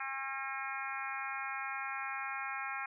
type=harmonic tone with a mistuned harmonic; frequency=270.1 Hz; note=C#4; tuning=45 cents flat; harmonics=3 / 4 / 5 / 6 / 7 / 8 / 9; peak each=-44 / -44 / -43 / -44 / -47 / -45 / -45 dBFS; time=0-2.86 s; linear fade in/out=5 ms; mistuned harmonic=7; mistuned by=-26 cents; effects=none